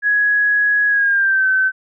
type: tone with pitch glide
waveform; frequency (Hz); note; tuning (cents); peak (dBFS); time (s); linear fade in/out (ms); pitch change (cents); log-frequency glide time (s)
sine; 1671 to 1532.3; G#6 to G6; +10 to -40; -12; 0.02-1.72; 50; -150; 0.88-1.47
effects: none